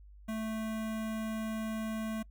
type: tone with notch filter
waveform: square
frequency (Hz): 220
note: A3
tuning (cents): 0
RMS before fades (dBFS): -36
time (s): 0.28-2.23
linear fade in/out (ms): 10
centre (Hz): 4700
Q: 1.7
effects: noise-tail reverb RT60 0.1 s tail -25 dB re dry + added 50 Hz sine -51 dBFS peak until 2.3 s